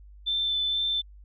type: tone with vibrato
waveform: sine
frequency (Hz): 3536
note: A7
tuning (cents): +8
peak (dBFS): -24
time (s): 0.26-1.02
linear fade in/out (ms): 20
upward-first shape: sine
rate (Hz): 2.1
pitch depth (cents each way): 11
effects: added 50 Hz sine -46 dBFS peak until 1.24 s